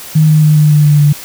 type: tone with pitch steps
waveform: sine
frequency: 155.56 / 153.95 / 152.36 / 150.78 / 149.22 / 147.68 / 146.15 Hz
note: D#3 / D#3 / D#3 / D3 / D3 / D3 / D3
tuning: 0 / -18 / -36 / +46 / +28 / +10 / -8 cents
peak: -4 dBFS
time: 0.15-1.13 s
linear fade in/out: 10 ms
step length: 140 ms
effects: white hiss -29 dBFS RMS until 1.24 s